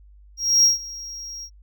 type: tone with ADSR envelope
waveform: triangle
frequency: 5610 Hz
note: F8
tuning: 7 cents sharp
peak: -10 dBFS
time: 0.37-1.5 s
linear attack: 270 ms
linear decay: 140 ms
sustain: -21 dB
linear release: 66 ms
effects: added 50 Hz sine -46 dBFS peak until 1.62 s